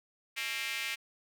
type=tone with high-pass filter; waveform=square; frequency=123.9 Hz; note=B2; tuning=6 cents sharp; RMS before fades=-36 dBFS; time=0.36-0.96 s; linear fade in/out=20 ms; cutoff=2300 Hz; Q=3; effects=none